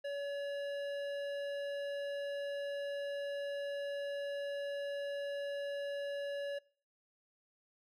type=tone with hard clipping; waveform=triangle; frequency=567 Hz; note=C#5; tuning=39 cents sharp; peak=-39 dBFS; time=0.04-6.59 s; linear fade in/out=10 ms; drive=16 dB; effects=noise-tail reverb RT60 0.5 s tail -24 dB re dry